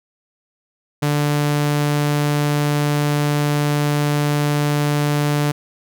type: tone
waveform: sawtooth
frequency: 146.83 Hz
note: D3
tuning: in tune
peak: -12 dBFS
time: 1.02-5.52 s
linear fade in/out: 10 ms
effects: none